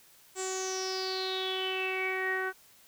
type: tone with low-pass filter sweep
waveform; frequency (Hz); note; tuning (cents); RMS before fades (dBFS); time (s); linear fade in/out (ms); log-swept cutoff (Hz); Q
sawtooth; 376.7; F#4; +31; -33; 0.35-2.53; 50; 7800 to 1600; 9.9
effects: white hiss -59 dBFS RMS until 2.87 s